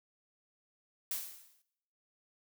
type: noise with exponential decay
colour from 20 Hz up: blue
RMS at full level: -34 dBFS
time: 1.11-1.62 s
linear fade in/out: 2 ms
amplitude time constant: 110 ms
effects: noise-tail reverb RT60 0.8 s tail -19 dB re dry